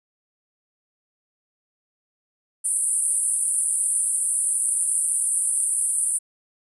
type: band-pass noise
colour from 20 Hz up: pink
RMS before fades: -23 dBFS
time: 2.64-6.19 s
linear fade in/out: 20 ms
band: 8800 to 10000 Hz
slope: 96 dB/octave
effects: none